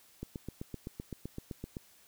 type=click train; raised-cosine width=3 ms; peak=-26 dBFS; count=13; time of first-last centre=0.23-1.768 s; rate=7.8 Hz; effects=white hiss -62 dBFS RMS until 2.07 s